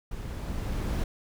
brown noise with level ramp, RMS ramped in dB -37 to -28 dBFS, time 0.11-1.04 s, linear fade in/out 5 ms, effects none

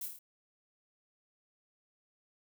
violet noise with echo, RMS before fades -40 dBFS, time 0.01-0.06 s, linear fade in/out 5 ms, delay 26 ms, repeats 5, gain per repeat -3 dB, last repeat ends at 0.19 s, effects none

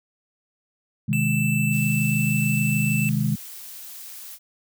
sine chord, Ab major, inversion first, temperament equal with one note detuned, 128.86 / 155.56 / 207.7 Hz, C3 / Eb3 / Ab3, -26 / 0 / 0 cents, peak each -24 dBFS, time 1.08-3.36 s, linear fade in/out 10 ms
square tone, 2650 Hz, E7, 9 cents sharp, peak -26 dBFS, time 1.13-3.09 s, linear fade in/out 0 ms
blue noise, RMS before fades -39 dBFS, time 1.7-4.39 s, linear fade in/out 50 ms
effects none

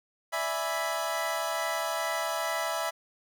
25% pulse chord, E dominant seventh, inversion third, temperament equal, 587.3 / 659.3 / 830.6 / 987.8 Hz, D5 / E5 / G#5 / B5, 0 / 0 / 0 / 0 cents, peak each -34 / -28 / -33 / -31 dBFS, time 0.32-2.91 s, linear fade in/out 20 ms, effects none

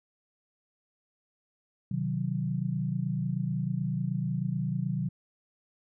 sine chord, C diminished, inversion none, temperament equal with one note detuned, 128.86 / 155.56 / 185 Hz, C3 / Eb3 / Gb3, -26 / 0 / 0 cents, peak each -32 dBFS, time 1.91-5.09 s, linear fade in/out 5 ms, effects none

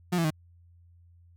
35% pulse tone with pitch steps, 178.5 / 166.55 / 155.39 Hz, F3 / E3 / D#3, +38 / +18 / -2 cents, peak -22 dBFS, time 0.12-0.306 s, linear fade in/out 10 ms, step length 62 ms, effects added 86 Hz sine -54 dBFS peak until 1.36 s

